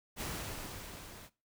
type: noise with level ramp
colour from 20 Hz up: pink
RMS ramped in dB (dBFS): -38 to -52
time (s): 0.16-1.3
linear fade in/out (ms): 50
effects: noise-tail reverb RT60 0.3 s tail -20 dB re dry